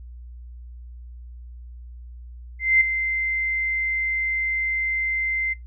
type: tone with ADSR envelope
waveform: sine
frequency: 2080 Hz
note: C7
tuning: 11 cents flat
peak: -12 dBFS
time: 2.59-5.54 s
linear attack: 220 ms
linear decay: 6 ms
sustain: -10 dB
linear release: 17 ms
effects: noise-tail reverb RT60 0.2 s tail -23 dB re dry + added 60 Hz sine -37 dBFS peak until 5.66 s